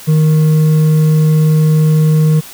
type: tone with hard clipping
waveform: triangle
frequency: 155.56 Hz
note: D#3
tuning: in tune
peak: -8 dBFS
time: 0.07-2.41 s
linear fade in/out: 20 ms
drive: 8 dB
effects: white hiss -33 dBFS RMS until 2.53 s